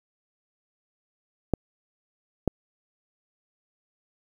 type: clicks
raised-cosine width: 2 ms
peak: -8 dBFS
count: 2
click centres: 1.537 / 2.477 s
effects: 8-bit